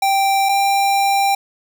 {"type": "tone pair in turn", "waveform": "square", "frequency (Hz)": [784, 791.3], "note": ["G5", "G5"], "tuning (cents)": [0, 16], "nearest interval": "unison", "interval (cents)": 16, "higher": "second", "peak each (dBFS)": -14, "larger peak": "neither", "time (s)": [[0.02, 0.49], [0.49, 1.35]], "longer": "second", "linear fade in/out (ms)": 5, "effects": []}